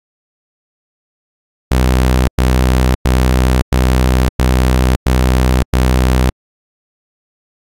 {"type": "tone bursts", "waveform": "sawtooth", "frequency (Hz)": 63.4, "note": "B1", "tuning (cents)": 46, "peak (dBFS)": -5, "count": 7, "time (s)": [1.71, 6.3], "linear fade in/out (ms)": 5, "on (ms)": 570, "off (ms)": 100, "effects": ["AAC 64 kbps"]}